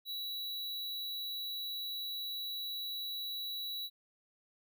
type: tone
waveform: square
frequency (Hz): 3923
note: B7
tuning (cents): -12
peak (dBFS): -38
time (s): 0.05-3.9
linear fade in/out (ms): 50
effects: none